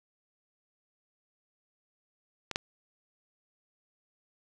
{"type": "clicks", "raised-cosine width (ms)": 0.2, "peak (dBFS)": [-17, -11], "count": 2, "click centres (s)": [2.513, 2.559], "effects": []}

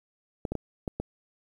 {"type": "clicks", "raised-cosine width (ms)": 2, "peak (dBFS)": -17, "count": 5, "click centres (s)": [0.452, 0.52, 0.553, 0.878, 1], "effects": ["9-bit"]}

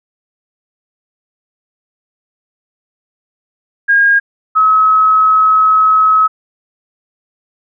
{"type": "tone pair in turn", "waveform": "sine", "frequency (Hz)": [1625, 1282.9], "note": ["G#6", "E6"], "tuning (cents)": [-38, -47], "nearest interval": "major third", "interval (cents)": 409, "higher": "first", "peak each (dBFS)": -6, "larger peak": "neither", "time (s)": [[3.88, 4.2], [4.55, 6.28]], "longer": "second", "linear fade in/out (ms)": 20, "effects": []}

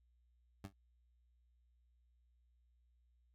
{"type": "tone with exponential decay", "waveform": "20% pulse", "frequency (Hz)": 98, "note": "G2", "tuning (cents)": 0, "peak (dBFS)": -38, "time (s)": [0.64, 0.73], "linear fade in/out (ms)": 5, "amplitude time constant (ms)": 19, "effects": ["added 60 Hz sine -70 dBFS peak until 3.34 s", "AAC 48 kbps"]}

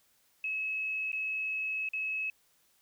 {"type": "tone with dropouts", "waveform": "sine", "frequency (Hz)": 2578, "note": "E7", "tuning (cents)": -39, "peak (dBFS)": -31, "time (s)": [0.44, 2.3], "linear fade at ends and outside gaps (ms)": 2, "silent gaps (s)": [[1.118, 1.129], [1.889, 1.934]], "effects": ["white hiss -69 dBFS RMS until 2.81 s"]}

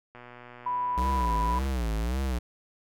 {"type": "click train", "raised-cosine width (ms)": 0.5, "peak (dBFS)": -31, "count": 186, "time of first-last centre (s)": [0.15, 1.666], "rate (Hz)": 122}
{"type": "tone", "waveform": "sine", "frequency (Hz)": 987.8, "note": "B5", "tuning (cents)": 0, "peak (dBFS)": -26, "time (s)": [0.66, 1.59], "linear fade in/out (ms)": 5}
{"type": "tone with vibrato", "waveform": "square", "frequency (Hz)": 60.1, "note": "B1", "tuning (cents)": -46, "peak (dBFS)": -27, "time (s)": [0.97, 2.39], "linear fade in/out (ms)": 10, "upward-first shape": "sine", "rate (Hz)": 1.8, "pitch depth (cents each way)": 200}
{"effects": []}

